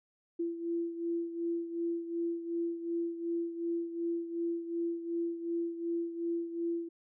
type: beating tone pair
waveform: sine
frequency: 337.6 / 340.3 Hz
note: E4 / F4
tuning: +41 / -45 cents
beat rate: 2.7 Hz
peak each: -33 / -39 dBFS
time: 0.39-6.89 s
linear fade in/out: 10 ms
effects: none